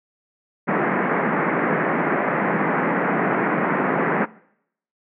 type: band-pass noise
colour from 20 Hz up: pink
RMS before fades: -21 dBFS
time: 0.67-4.26 s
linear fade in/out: 20 ms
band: 160 to 2100 Hz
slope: 48 dB/octave
effects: noise-tail reverb RT60 0.7 s tail -21 dB re dry